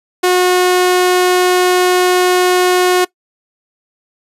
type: tone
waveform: sawtooth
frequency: 362.8 Hz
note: F#4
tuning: 34 cents flat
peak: -5 dBFS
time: 0.23-3.05 s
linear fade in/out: 10 ms
effects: noise-tail reverb RT60 0.1 s tail -21 dB re dry + resampled to 32000 Hz